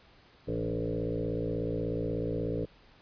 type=tone with frequency modulation; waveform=sine; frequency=293.7 Hz; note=D4; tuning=in tune; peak=-29 dBFS; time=0.47-2.66 s; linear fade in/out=20 ms; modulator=56.5 Hz; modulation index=4.1; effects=pink hiss -59 dBFS RMS until 3.01 s + resampled to 11025 Hz